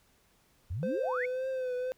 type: exponential sweep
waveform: sine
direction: up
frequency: 75.5 to 2349 Hz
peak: -32 dBFS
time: 0.7-1.26 s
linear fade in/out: 10 ms
type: tone with vibrato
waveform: triangle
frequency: 512 Hz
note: C5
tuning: 38 cents flat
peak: -29 dBFS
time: 0.83-1.92 s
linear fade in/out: 0 ms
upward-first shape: triangle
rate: 1.9 Hz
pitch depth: 59 cents each way
effects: pink hiss -67 dBFS RMS until 1.97 s